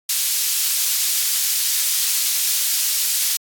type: high-pass noise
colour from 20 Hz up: pink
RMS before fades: -20 dBFS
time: 0.09-3.37 s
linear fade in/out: 5 ms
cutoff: 4800 Hz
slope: 12 dB/octave
effects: AAC 64 kbps